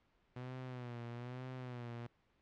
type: tone with vibrato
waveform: sawtooth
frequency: 123.47 Hz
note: B2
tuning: in tune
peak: -40 dBFS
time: 0.36-2.07 s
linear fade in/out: 5 ms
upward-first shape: sine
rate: 1.1 Hz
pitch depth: 76 cents each way
effects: pink hiss -75 dBFS RMS until 2.41 s + low-pass 3000 Hz 12 dB/octave